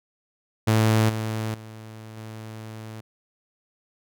sawtooth tone with level steps, 110 Hz, A2, in tune, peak -13 / -22 / -35 / -32 dBFS, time 0.67-3.01 s, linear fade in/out 10 ms, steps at 1.09 / 1.54 / 2.17 s, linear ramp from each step 5 ms, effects none

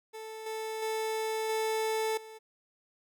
30% pulse tone with level steps, 440 Hz, A4, in tune, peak -38 / -32 / -28 / -26 / -43 dBFS, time 0.13-2.39 s, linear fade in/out 20 ms, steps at 0.46 / 0.82 / 1.49 / 2.17 s, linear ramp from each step 5 ms, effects none

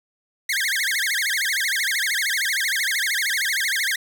sawtooth tone with vibrato, 1864.7 Hz, A#6, in tune, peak -17 dBFS, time 0.49-3.96 s, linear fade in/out 5 ms, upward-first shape sine, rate 13 Hz, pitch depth 300 cents each way, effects none

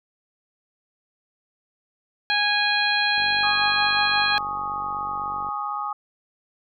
harmonic tone, 825 Hz, G#5, 12 cents flat, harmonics 1 / 2 / 3 / 4 / 5, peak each -26 / -23 / -26 / -28 / -25 dBFS, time 2.3-4.38 s, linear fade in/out 0 ms
click train, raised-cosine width 2 ms, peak -30 dBFS, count 112, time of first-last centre 3.18-5.488 s, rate 48.1 Hz
sine chord, Ab suspended fourth, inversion none, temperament equal, 830.6 / 1108.7 / 1244.5 Hz, Ab5 / Db6 / Eb6, 0 / 0 / 0 cents, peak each -30 / -33 / -28 dBFS, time 3.43-5.93 s, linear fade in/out 5 ms
effects none

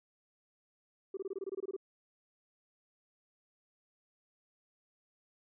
sine tone bursts, 387.3 Hz, G4, 21 cents flat, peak -34 dBFS, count 12, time 1.14-1.765 s, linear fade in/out 5 ms, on 31 ms, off 23 ms, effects tanh soft clip ceiling -32 dBFS

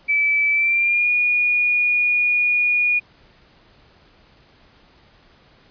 sine tone with pitch glide, 2308 to 2445 Hz, D7 to D#7, -31 to -31 cents, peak -15 dBFS, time 0.08-3 s, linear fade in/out 20 ms, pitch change +100 cents, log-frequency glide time 0.51-1.1 s, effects pink hiss -53 dBFS RMS until 5.7 s + resampled to 11025 Hz

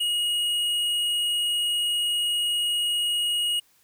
sine tone with hard clipping, 2885 Hz, F#7, 44 cents flat, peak -24 dBFS, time 0-3.6 s, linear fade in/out 10 ms, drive 9 dB, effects white hiss -62 dBFS RMS until 3.83 s

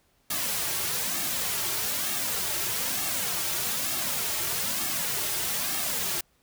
white noise with flanger, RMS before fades -29 dBFS, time 0.3-6.21 s, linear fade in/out 5 ms, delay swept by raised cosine 2 to 4.1 ms, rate 1.1 Hz, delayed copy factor -0.65, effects pink hiss -67 dBFS RMS until 6.42 s

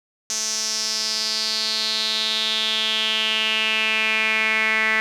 sawtooth tone with band-pass filter sweep, 219.1 Hz, A3, 7 cents flat, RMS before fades -22 dBFS, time 0.3-5 s, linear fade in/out 0 ms, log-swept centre 6100 to 2000 Hz, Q 5.2, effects none

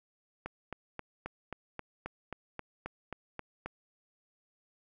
click train, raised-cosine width 0.5 ms, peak -23 dBFS, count 13, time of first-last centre 0.46-3.66 s, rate 3.75 Hz, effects none

